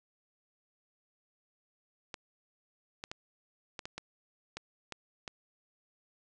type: clicks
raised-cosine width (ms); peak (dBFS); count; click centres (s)
0.2; -22; 9; 2.142 / 3.039 / 3.115 / 3.792 / 3.855 / 3.98 / 4.57 / 4.923 / 5.278
effects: resampled to 24000 Hz + 8-bit